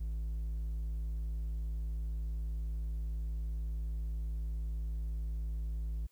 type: tone with hard clipping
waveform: sine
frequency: 55 Hz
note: A1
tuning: in tune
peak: -35 dBFS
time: 0-6.07 s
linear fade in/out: 10 ms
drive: 3 dB
effects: white hiss -72 dBFS RMS until 6.11 s